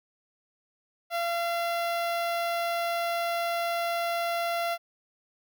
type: tone with notch filter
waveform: sawtooth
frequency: 684 Hz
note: F5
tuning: 36 cents flat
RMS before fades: -29 dBFS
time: 1.1-4.78 s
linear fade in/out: 50 ms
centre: 7700 Hz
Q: 0.94
effects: none